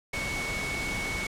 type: tone in noise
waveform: sine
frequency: 2217 Hz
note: C#7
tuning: in tune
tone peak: -32 dBFS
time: 0.13-1.27 s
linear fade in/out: 5 ms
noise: pink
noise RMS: -34 dBFS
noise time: 0.13-1.27 s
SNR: -1 dB
effects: low-pass 9000 Hz 12 dB/octave